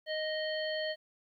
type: harmonic tone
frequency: 622.3 Hz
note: D#5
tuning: in tune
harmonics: 1 / 3 / 5 / 7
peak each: -34 / -39 / -41 / -42 dBFS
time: 0.06-0.96 s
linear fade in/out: 50 ms
effects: 12-bit